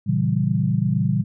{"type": "chord", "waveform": "sine", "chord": "A# diminished seventh", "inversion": "none", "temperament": "equal with one note detuned", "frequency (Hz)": [116.54, 138.59, 164.81, 193.63], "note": ["A#2", "C#3", "E3", "G3"], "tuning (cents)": [0, 0, 0, -21], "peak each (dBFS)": -23, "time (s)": [0.06, 1.24], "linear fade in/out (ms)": 20, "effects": []}